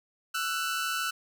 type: tone pair together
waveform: sawtooth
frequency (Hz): 1332.8 / 1486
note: E6 / F#6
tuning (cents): +19 / +7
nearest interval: major second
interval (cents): 188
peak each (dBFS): -28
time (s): 0.34-1.11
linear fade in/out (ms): 10
effects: none